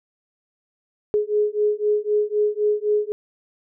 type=beating tone pair; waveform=sine; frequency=417.8 / 421.7 Hz; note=G#4 / G#4; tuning=+10 / +26 cents; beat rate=3.9 Hz; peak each=-21 / -21 dBFS; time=1.14-3.12 s; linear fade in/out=0 ms; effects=none